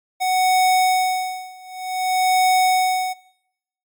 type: tone with tremolo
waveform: square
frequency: 743 Hz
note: F#5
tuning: 7 cents sharp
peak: -14 dBFS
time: 0.2-3.14 s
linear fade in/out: 20 ms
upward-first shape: sine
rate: 0.54 Hz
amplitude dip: 95%
effects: noise-tail reverb RT60 0.8 s tail -21 dB re dry + MP3 96 kbps